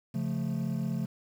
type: chord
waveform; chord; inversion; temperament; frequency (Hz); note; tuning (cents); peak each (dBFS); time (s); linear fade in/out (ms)
triangle; Db augmented; none; equal; 138.59 / 174.61 / 220; Db3 / F3 / A3; 0 / 0 / 0; -31; 0.14-1.06; 10
effects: tanh soft clip ceiling -20 dBFS + 9-bit